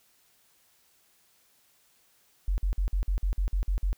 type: tone bursts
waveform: sine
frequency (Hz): 46.25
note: F#1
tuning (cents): 0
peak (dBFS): -23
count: 10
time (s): 2.48-3.93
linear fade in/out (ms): 0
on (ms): 100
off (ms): 50
effects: white hiss -65 dBFS RMS until 3.97 s